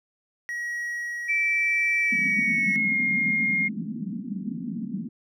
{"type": "tone with tremolo", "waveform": "triangle", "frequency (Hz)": 1907, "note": "A#6", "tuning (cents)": 39, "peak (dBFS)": -26, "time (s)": [0.49, 2.76], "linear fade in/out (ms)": 0, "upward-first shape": "sine", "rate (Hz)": 0.84, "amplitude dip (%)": 25}
{"type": "tone with pitch glide", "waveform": "sine", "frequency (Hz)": [2326, 2133], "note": ["D7", "C7"], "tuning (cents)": [-17, 33], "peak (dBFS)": -21, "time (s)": [1.28, 3.69], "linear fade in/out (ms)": 20, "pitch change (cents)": -150, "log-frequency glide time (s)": [2.01, 2.98]}
{"type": "band-pass noise", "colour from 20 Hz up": "white", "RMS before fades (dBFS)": -32, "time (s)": [2.12, 5.09], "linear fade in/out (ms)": 5, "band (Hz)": [180, 240], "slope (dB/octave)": 48}
{"effects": []}